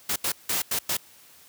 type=noise bursts at uneven times; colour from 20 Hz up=white; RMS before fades=-26 dBFS; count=5; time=0.09-0.16 / 0.24-0.32 / 0.49-0.62 / 0.71-0.79 / 0.89-0.97 s; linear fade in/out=5 ms; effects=white hiss -53 dBFS RMS until 1.48 s + high-pass 60 Hz 12 dB/octave